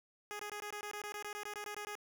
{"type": "tone bursts", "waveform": "10% pulse", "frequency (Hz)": 415.3, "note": "G#4", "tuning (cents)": 0, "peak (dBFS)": -33, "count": 16, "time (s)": [0.31, 1.953], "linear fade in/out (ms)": 0, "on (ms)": 83, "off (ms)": 21, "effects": []}